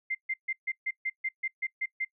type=tone bursts; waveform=sine; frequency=2091 Hz; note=C7; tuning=2 cents flat; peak=-28 dBFS; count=11; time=0.1-2.05 s; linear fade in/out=10 ms; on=50 ms; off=140 ms; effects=noise-tail reverb RT60 0.1 s tail -22 dB re dry